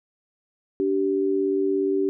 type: tone pair together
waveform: sine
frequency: 289.9 / 387 Hz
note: D4 / G4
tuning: -22 / -22 cents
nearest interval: perfect fourth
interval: 500 cents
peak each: -25 / -21 dBFS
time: 0.8-2.09 s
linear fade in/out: 0 ms
effects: none